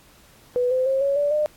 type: tone with pitch steps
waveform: sine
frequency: 493.9 / 514 / 534.9 / 556.6 / 579.3 / 602.8 Hz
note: B4 / C5 / C5 / C#5 / D5 / D5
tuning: 0 / -31 / +38 / +7 / -24 / +45 cents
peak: -18 dBFS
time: 0.56-1.46 s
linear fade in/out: 0 ms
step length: 150 ms
effects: pink hiss -53 dBFS RMS until 1.56 s + AAC 64 kbps